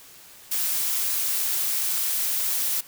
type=noise; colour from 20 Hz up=blue; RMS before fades=-25 dBFS; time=0.51-2.81 s; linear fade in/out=10 ms; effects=white hiss -48 dBFS RMS until 2.87 s